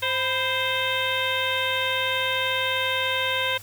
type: harmonic tone with a mistuned harmonic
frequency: 523.3 Hz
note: C5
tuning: in tune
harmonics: 1 / 2 / 3 / 4 / 5 / 6 / 7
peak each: -30 / -30 / -30 / -30 / -30 / -30 / -30 dBFS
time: 0.02-3.58 s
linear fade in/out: 10 ms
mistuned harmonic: 2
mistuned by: -80 cents
effects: added 100 Hz sine -45 dBFS peak until 3.62 s + white hiss -45 dBFS RMS until 3.62 s